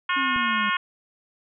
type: harmonic tone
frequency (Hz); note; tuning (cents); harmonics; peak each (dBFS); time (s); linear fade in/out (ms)
360; F#4; -47; 3 / 4 / 5 / 6 / 7 / 8 / 9; -25 / -27 / -29 / -31 / -32 / -33 / -34; 0.09-0.77; 5
type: exponential sweep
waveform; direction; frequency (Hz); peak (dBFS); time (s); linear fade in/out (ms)
triangle; down; 277.2 to 202.4; -28; 0.16-0.7; 10
type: click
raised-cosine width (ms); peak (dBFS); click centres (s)
3; -24; 0.362
effects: none